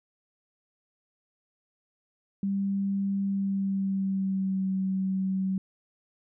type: tone with pitch glide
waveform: sine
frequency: 197.1 to 190.28 Hz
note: G3 to F#3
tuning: +10 to +49 cents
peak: -25 dBFS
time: 2.43-5.58 s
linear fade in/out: 2 ms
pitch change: -61 cents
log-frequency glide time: 3.25-4.69 s
effects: none